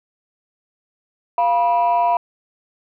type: tone pair together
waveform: sine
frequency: 696 / 972.9 Hz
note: F5 / B5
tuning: -6 / -26 cents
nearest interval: tritone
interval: 580 cents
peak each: -15 dBFS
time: 1.38-2.17 s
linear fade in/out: 2 ms
effects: tanh soft clip ceiling -10 dBFS